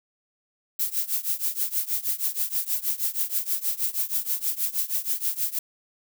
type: noise with tremolo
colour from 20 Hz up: violet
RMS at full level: -23 dBFS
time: 0.79-5.59 s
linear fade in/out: 5 ms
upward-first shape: triangle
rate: 6.3 Hz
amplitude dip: 95%
effects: none